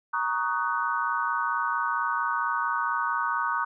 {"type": "chord", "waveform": "sine", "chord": "D# minor seventh", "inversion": "second", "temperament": "just", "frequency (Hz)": [933.4, 1120.1, 1244.5, 1493.4], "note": ["A#5", "C#6", "D#6", "F#6"], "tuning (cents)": [2, 18, 0, 16], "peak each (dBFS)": -30, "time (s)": [0.13, 3.65], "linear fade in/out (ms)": 10, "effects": []}